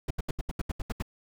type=noise bursts; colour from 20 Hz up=brown; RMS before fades=-29 dBFS; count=10; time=0.08-1.024 s; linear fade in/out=5 ms; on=26 ms; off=76 ms; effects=none